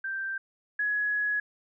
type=tone pair in turn; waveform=sine; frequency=1569 / 1680.1 Hz; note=G6 / G#6; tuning=+1 / +20 cents; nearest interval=minor second; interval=119 cents; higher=second; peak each=-30 / -25 dBFS; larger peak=second; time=0.04-0.38 / 0.79-1.4 s; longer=second; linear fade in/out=5 ms; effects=none